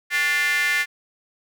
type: tone with high-pass filter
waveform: square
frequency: 160 Hz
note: D#3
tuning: 49 cents sharp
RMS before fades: -21 dBFS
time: 0.1-0.86 s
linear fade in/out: 50 ms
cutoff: 1900 Hz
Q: 7.5
effects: none